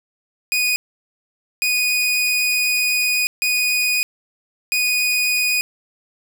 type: tone bursts at uneven times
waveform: sawtooth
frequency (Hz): 2477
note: D#7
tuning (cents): -8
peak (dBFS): -13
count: 4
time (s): 0.52-0.76 / 1.62-3.27 / 3.42-4.03 / 4.72-5.61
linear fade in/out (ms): 0
effects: none